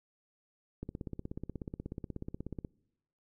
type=click train; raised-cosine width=3 ms; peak=-26 dBFS; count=31; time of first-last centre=0.83-2.648 s; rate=16.5 Hz; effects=noise-tail reverb RT60 0.9 s tail -26 dB re dry